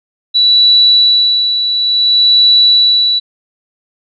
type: tone with tremolo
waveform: sine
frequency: 3942 Hz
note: B7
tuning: 4 cents flat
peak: -4 dBFS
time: 0.34-3.2 s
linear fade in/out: 20 ms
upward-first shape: sine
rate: 0.57 Hz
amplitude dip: 55%
effects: none